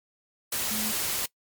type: tone in noise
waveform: sine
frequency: 216 Hz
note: A3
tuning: 32 cents flat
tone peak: -33 dBFS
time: 0.71-0.92 s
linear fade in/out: 5 ms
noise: white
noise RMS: -29 dBFS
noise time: 0.52-1.26 s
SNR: -7 dB
effects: noise-tail reverb RT60 0.1 s tail -22 dB re dry + MP3 96 kbps